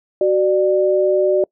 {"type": "tone pair together", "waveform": "sine", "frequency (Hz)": [374.8, 595], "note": ["F#4", "D5"], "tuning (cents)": [22, 22], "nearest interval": "minor sixth", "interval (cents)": 800, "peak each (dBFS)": -15, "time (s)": [0.21, 1.44], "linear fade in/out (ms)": 2, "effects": ["noise-tail reverb RT60 0.1 s tail -26 dB re dry"]}